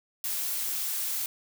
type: noise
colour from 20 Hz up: blue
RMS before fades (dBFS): -31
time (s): 0.24-1.26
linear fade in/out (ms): 2
effects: none